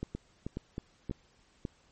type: two click trains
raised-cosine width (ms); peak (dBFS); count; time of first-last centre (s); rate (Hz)
3; -22 / -23; 4 / 4; 0.03-1.652 / 0.15-1.096; 1.85 / 3.17
effects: pink hiss -66 dBFS RMS until 1.91 s + MP3 32 kbps

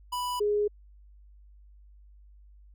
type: tone pair in turn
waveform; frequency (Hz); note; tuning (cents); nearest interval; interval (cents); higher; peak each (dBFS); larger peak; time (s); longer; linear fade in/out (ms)
square / sine; 987.8 / 415.3; B5 / G#4; 0 / 0; octave + minor third; 1500; first; -30 / -23; second; 0.12-0.4 / 0.4-0.68; neither; 10
effects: added 50 Hz sine -51 dBFS peak until 2.74 s

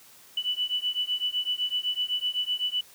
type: beating tone pair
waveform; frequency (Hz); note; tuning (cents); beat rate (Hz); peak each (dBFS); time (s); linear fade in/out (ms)
sine; 2969 / 2976.9; F#7 / F#7; +5 / +10; 7.9; -29; 0.37-2.81; 5
effects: white hiss -53 dBFS RMS until 2.94 s + high-pass 60 Hz 12 dB/octave

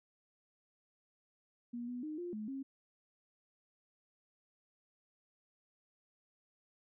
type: tone with pitch steps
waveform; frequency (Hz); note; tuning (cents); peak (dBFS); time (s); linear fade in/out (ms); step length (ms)
sine; 239.2 / 246.1 / 307 / 351.2 / 213.8 / 270.3; A#3 / B3 / D#4 / F4 / A3 / C#4; +45 / -6 / -23 / +10 / -49 / -44; -39; 1.73-2.63; 10; 150
effects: none

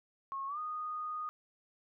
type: tone with pitch glide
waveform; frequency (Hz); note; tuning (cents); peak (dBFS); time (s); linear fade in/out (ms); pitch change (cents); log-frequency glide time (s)
sine; 1088 to 1235.4; C#6 to D#6; -33 to -13; -36; 0.32-1.29; 0; +220; 0.47-0.59
effects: none

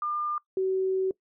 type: tone pair in turn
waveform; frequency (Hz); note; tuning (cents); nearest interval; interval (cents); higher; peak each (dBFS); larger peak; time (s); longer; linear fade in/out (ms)
sine; 1202 / 378.6; D6 / F#4; +40 / +40; octave + minor sixth; 2000; first; -27 / -23; second; 0.02-0.38 / 0.57-1.11; second; 2
effects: noise-tail reverb RT60 0.1 s tail -21 dB re dry

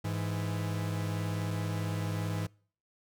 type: tone pair together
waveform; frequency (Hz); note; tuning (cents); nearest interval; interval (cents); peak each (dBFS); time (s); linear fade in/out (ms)
45% pulse; 103.83 / 164.82; G#2 / E3; 0 / 0; minor sixth; 800; -33 / -36; 0.04-2.47; 10
effects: noise-tail reverb RT60 0.5 s tail -26 dB re dry

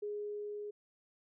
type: tone with level ramp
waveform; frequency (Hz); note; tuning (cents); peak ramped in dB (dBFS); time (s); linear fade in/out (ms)
sine; 415.3; G#4; 0; -36 to -40; 0.02-0.71; 10
effects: none

